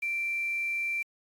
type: tone with quantisation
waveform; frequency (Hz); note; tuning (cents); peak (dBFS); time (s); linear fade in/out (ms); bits
sine; 2352; D7; +2; -28; 0.02-1.03; 10; 8
effects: AAC 64 kbps